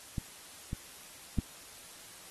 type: clicks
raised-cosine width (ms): 5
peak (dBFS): -21 / -22 / -14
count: 3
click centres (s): 0.182 / 0.731 / 1.387
effects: white hiss -51 dBFS RMS until 2.3 s + AAC 32 kbps